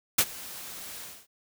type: noise with ADSR envelope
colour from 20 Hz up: white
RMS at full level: -19 dBFS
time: 0.18-1.27 s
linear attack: 8 ms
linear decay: 56 ms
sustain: -22 dB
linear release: 250 ms
effects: none